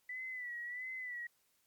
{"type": "tone with vibrato", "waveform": "sine", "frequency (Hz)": 1975.5, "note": "B6", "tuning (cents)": 0, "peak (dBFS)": -40, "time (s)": [0.09, 1.27], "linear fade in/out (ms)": 5, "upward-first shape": "sine", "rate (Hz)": 1.5, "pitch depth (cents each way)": 64, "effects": ["white hiss -75 dBFS RMS until 1.66 s", "MP3 96 kbps"]}